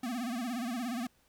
square tone with vibrato, 241.6 Hz, B3, 38 cents flat, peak -34 dBFS, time 0.03-1.07 s, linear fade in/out 5 ms, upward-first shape sine, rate 17 Hz, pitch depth 130 cents each way, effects pink hiss -69 dBFS RMS until 1.28 s

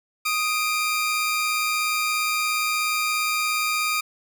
sawtooth tone pair together, 1245 / 2373 Hz, D#6 / D7, +1 / +17 cents, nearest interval major seventh, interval 1116 cents, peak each -21 dBFS, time 0.25-4.01 s, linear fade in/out 10 ms, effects none

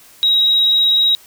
triangle tone, 3821 Hz, A#7, 42 cents sharp, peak -7 dBFS, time 0.23-1.15 s, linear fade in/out 0 ms, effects tanh soft clip ceiling -8 dBFS + white hiss -45 dBFS RMS until 1.26 s

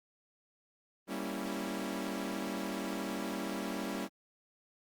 sawtooth chord, G diminished seventh, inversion none, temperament equal, 196 / 233.1 / 277.2 / 329.6 Hz, G3 / Bb3 / Db4 / Fb4, 0 / 0 / 0 / 0 cents, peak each -36 / -38 / -37 / -38 dBFS, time 1.07-4.09 s, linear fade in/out 50 ms, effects Opus 32 kbps

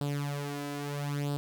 sawtooth tone with flanger, 143.7 Hz, D3, 37 cents flat, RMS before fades -34 dBFS, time 0.01-1.37 s, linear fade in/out 0 ms, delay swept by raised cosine 0.23 to 3.03 ms, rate 0.76 Hz, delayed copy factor +0.7, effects none

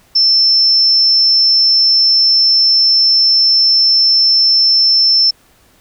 sine tone, 5330 Hz, E8, 18 cents sharp, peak -7 dBFS, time 0.15-5.31 s, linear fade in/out 10 ms, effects pink hiss -50 dBFS RMS until 5.8 s

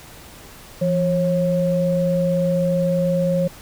sine tone pair together, 171 / 542.9 Hz, F3 / C#5, -36 / -36 cents, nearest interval octave + minor sixth, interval 2000 cents, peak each -19 dBFS, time 0.81-3.48 s, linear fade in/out 10 ms, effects pink hiss -42 dBFS RMS until 3.61 s

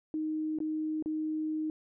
sine tone with dropouts, 311.1 Hz, D#4, in tune, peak -30 dBFS, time 0.14-1.7 s, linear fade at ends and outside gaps 1 ms, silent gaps 0.587-0.603 / 1.025-1.059 s, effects none

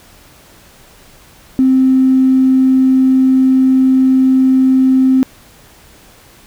triangle tone with tanh clipping, 261.6 Hz, C4, in tune, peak -6 dBFS, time 1.59-5.23 s, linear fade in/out 0 ms, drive 2 dB, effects pink hiss -43 dBFS RMS until 6.46 s

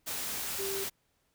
sine tone in noise, 392 Hz, G4, in tune, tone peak -35 dBFS, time 0.58-0.85 s, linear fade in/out 20 ms, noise white, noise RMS -36 dBFS, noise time 0.06-0.9 s, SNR -2 dB, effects pink hiss -74 dBFS RMS until 1.34 s

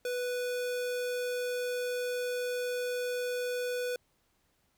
square tone, 493.9 Hz, B4, in tune, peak -32 dBFS, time 0.05-3.96 s, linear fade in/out 2 ms, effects pink hiss -73 dBFS RMS until 4.77 s

